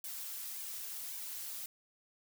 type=noise with flanger; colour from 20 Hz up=blue; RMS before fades=-43 dBFS; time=0.04-1.66 s; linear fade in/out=2 ms; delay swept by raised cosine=1.5 to 4.1 ms; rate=1.8 Hz; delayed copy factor=-0.7; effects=none